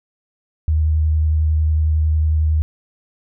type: tone with vibrato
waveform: sine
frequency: 77.78 Hz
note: D#2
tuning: in tune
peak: -13 dBFS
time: 0.68-2.62 s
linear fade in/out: 0 ms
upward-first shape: square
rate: 11 Hz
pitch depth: 13 cents each way
effects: none